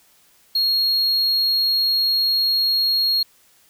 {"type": "tone", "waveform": "triangle", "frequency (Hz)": 4285, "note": "C8", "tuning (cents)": 40, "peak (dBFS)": -15, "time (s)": [0.55, 3.23], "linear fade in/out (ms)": 5, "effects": ["white hiss -56 dBFS RMS until 3.69 s"]}